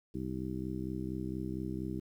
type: harmonic tone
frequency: 64.3 Hz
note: C2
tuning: 30 cents flat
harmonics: 1 / 2 / 3 / 4 / 5 / 6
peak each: -44 / -42 / -40 / -44 / -40 / -45 dBFS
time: 0.14-2 s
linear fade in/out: 10 ms
effects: 11-bit